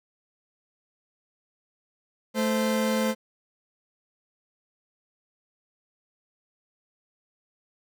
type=tone pair together; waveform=40% pulse; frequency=219.1 / 519.9 Hz; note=A3 / C5; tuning=-7 / -11 cents; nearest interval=octave + minor third; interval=1496 cents; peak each=-24 / -26 dBFS; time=2.34-3.15 s; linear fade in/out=50 ms; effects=none